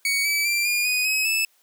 sawtooth tone with pitch steps, 2240 / 2299 / 2360 / 2422 / 2485 / 2551 / 2618 Hz, C#7 / D7 / D7 / D#7 / D#7 / D#7 / E7, +18 / -37 / +8 / -47 / -3 / +43 / -13 cents, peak -17 dBFS, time 0.05-1.45 s, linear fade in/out 2 ms, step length 200 ms, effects white hiss -62 dBFS RMS until 1.62 s + high-pass 400 Hz 12 dB/octave

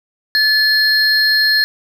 triangle tone pair together, 1732 / 4225 Hz, A6 / C8, -28 / +16 cents, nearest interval octave + minor third, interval 1544 cents, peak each -12 dBFS, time 0.35-1.64 s, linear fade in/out 0 ms, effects none

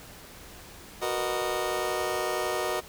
25% pulse chord, B major seventh, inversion second, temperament just, 370.4 / 463 / 493.9 / 617.4 Hz, F#4 / A#4 / B4 / D#5, +2 / -12 / 0 / -14 cents, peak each -28 / -31 / -32 / -28 dBFS, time 1.01-2.81 s, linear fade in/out 20 ms, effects pink hiss -47 dBFS RMS until 2.88 s

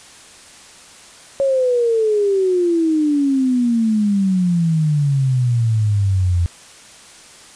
sine exponential sweep, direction down, 555 to 84.9 Hz, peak -13 dBFS, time 1.4-6.46 s, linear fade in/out 0 ms, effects white hiss -42 dBFS RMS until 7.55 s + resampled to 22050 Hz

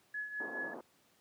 sine tone with tremolo, 1697 Hz, G#6, 37 cents sharp, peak -35 dBFS, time 0.14-0.74 s, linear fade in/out 5 ms, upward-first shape triangle, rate 4.8 Hz, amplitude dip 70%
pink band-pass noise, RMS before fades -46 dBFS, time 0.4-0.81 s, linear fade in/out 2 ms, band 250 to 1000 Hz, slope 24 dB/octave
effects pink hiss -69 dBFS RMS until 1.2 s + high-pass 150 Hz 12 dB/octave

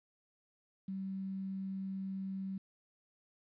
sine tone with quantisation, 192.2 Hz, G3, 34 cents flat, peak -37 dBFS, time 0.88-2.58 s, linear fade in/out 5 ms, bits 11, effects resampled to 11025 Hz

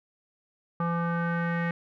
square tone with low-pass filter sweep, 169.8 Hz, F3, 48 cents flat, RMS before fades -28 dBFS, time 0.8-1.71 s, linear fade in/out 2 ms, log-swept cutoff 1200 to 1900 Hz, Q 4.3, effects none

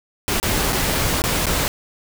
pink noise with dropouts, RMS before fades -20 dBFS, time 0.28-1.68 s, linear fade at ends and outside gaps 0 ms, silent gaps 0.4-0.429 / 0.724-0.729 / 1.219-1.239 / 1.457-1.467 s, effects none

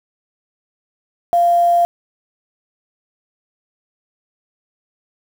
sine tone with quantisation, 693 Hz, F5, 14 cents flat, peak -10 dBFS, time 1.33-1.85 s, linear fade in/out 0 ms, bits 6, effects none

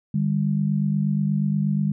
sine tone pair together, 151.32 / 199.7 Hz, D#3 / G3, -48 / +32 cents, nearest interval perfect fourth, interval 480 cents, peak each -22 dBFS, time 0.14-1.92 s, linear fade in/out 5 ms, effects none

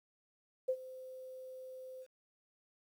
sine tone with ADSR envelope, 516 Hz, C5, 24 cents flat, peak -28 dBFS, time 0.68-2.07 s, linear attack 12 ms, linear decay 65 ms, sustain -18 dB, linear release 54 ms, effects 11-bit

